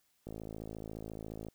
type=click train; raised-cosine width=2 ms; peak=-30 dBFS; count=67; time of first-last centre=0.27-1.485 s; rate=54.3 Hz; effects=white hiss -74 dBFS RMS until 1.54 s